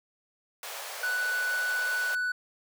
pink high-pass noise, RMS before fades -39 dBFS, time 0.63-2.15 s, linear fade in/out 2 ms, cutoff 490 Hz, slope 48 dB/octave
triangle tone, 1485 Hz, F#6, 6 cents sharp, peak -25 dBFS, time 1.03-2.32 s, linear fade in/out 5 ms
effects none

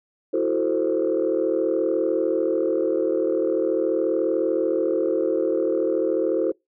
sine chord, F# half-diminished seventh, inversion third, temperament equal with one note detuned, 329.6 / 370 / 443.8 / 523.3 Hz, E4 / F#4 / A4 / C5, 0 / 0 / +15 / 0 cents, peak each -24 dBFS, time 0.33-6.52 s, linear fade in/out 10 ms, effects noise-tail reverb RT60 0.2 s tail -26 dB re dry + tanh soft clip ceiling -12 dBFS

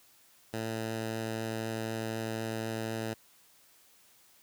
10% pulse tone, 112 Hz, A2, 31 cents sharp, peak -25 dBFS, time 0.53-3.14 s, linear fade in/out 10 ms, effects white hiss -62 dBFS RMS until 4.42 s + high-pass 60 Hz 12 dB/octave

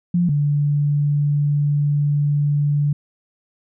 sine tone pair in turn, 174.61 / 145.6 Hz, F3 / D3, 0 / -15 cents, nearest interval minor third, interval 315 cents, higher first, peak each -14 / -15 dBFS, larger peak first, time 0.14-0.29 / 0.29-2.93 s, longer second, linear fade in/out 5 ms, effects none

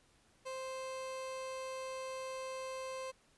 30% pulse tone, 523.3 Hz, C5, in tune, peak -38 dBFS, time 0.45-3.12 s, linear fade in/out 20 ms, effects pink hiss -69 dBFS RMS until 3.37 s + resampled to 24000 Hz

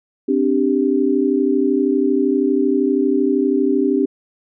sine chord, C suspended second, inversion none, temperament just, 261.6 / 294.3 / 392.4 Hz, C4 / D4 / G4, 0 / +4 / +2 cents, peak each -18 dBFS, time 0.28-4.06 s, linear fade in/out 10 ms, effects none

